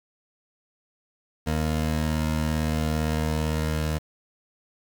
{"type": "tone pair together", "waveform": "20% pulse", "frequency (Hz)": [77.78, 233.1], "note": ["D#2", "A#3"], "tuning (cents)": [0, 0], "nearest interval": "octave + perfect fifth", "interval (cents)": 1900, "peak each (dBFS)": [-19, -28], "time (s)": [1.46, 3.99], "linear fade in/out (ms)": 20, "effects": ["8-bit"]}